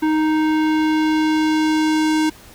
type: tone with low-pass filter sweep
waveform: square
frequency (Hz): 311.1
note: D#4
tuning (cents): 0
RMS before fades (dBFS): -17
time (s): 0.02-2.3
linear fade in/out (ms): 10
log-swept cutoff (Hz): 1900 to 8900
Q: 0.74
effects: pink hiss -44 dBFS RMS until 2.54 s